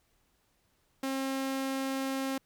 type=tone; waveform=sawtooth; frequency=268.1 Hz; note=C4; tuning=42 cents sharp; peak=-27 dBFS; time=1.03-2.38 s; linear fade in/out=5 ms; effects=pink hiss -72 dBFS RMS until 2.45 s